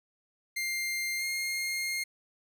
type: tone with pitch glide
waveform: sawtooth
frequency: 2100 to 2129 Hz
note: C7 to C7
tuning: +6 to +30 cents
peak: -27 dBFS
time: 0.56-2.04 s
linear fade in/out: 10 ms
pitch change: +24 cents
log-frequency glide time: 1.18-1.24 s
effects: none